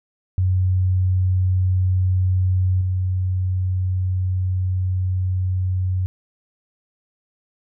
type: tone with level steps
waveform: sine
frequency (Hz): 92.5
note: F#2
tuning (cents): 0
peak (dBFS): -15 / -18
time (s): 0.38-6.06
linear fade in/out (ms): 0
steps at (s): 2.81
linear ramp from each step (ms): 2
effects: none